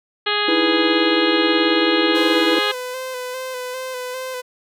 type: harmonic tone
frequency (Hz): 415.3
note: G#4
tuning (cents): 0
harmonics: 1 / 2 / 3 / 4 / 5 / 6 / 7 / 8 / 9 / 10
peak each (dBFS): -25 / -28 / -25 / -25 / -28 / -29 / -26 / -26 / -29 / -28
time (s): 0.26-2.72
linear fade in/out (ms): 10
type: chord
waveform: triangle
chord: E major seventh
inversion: third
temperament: equal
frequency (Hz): 311.1 / 329.6 / 415.3 / 493.9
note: D#4 / E4 / G#4 / B4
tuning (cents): 0 / 0 / 0 / 0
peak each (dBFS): -22 / -17 / -19 / -21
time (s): 0.48-2.59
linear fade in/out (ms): 5
type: tone with vibrato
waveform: sawtooth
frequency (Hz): 509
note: C5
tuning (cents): -48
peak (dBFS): -22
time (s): 2.14-4.42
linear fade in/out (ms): 20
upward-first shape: square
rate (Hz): 2.5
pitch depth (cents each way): 27
effects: none